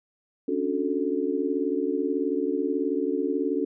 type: chord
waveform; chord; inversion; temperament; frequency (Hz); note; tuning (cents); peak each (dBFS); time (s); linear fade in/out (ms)
sine; D major seventh; third; just; 275.3 / 293.7 / 367.1 / 440.5; C#4 / D4 / F#4 / A4; -12 / 0 / -14 / +2; -29; 0.48-3.65; 5
effects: none